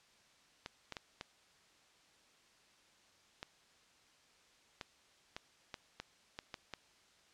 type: clicks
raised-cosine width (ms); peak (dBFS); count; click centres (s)
0.2; -25; 12; 0.661 / 0.923 / 0.968 / 1.211 / 3.429 / 4.812 / 5.365 / 5.742 / 6 / 6.389 / 6.542 / 6.737
effects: white hiss -67 dBFS RMS until 7.33 s + low-pass 6000 Hz 12 dB/octave

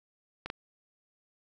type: clicks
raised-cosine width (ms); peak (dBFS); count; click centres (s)
0.3; -21 / -18; 2; 0.46 / 0.501
effects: none

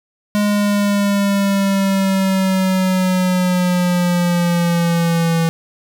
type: linear sweep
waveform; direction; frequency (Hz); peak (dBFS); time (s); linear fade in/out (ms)
square; down; 207.5 to 164.81; -14; 0.35-5.49; 0
effects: none

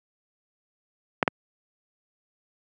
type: clicks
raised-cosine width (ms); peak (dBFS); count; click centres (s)
0.5; -4; 2; 1.228 / 1.278
effects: high-pass 150 Hz 12 dB/octave

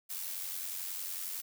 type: noise with amplitude modulation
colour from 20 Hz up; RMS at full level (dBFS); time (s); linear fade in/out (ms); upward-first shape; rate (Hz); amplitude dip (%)
blue; -37; 0.09-1.42; 20; sine; 91; 50
effects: none

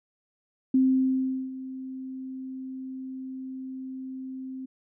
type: tone with ADSR envelope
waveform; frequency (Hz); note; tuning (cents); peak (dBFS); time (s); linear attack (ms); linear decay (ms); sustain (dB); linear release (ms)
sine; 261.6; C4; 0; -17; 0.74-4.66; 5; 760; -17; 11
effects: none

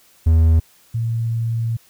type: tone pair in turn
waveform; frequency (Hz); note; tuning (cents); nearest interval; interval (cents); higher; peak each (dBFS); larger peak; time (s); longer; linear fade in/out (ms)
triangle / sine; 81 / 114.76; E2 / A#2; -30 / -27; tritone; 603; second; -8 / -18; first; 0.26-0.6 / 0.94-1.77; second; 10
effects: white hiss -53 dBFS RMS until 1.89 s

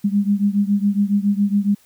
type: beating tone pair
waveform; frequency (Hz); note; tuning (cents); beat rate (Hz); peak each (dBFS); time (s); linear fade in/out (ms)
sine; 200 / 207.2; G3 / G#3; +35 / -4; 7.2; -17 / -19; 0.04-1.75; 10
effects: white hiss -55 dBFS RMS until 1.85 s

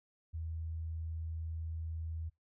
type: tone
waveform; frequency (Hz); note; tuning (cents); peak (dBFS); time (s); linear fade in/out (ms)
sine; 81; E2; -30; -37; 0.33-2.3; 20
effects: noise-tail reverb RT60 0.2 s tail -26 dB re dry

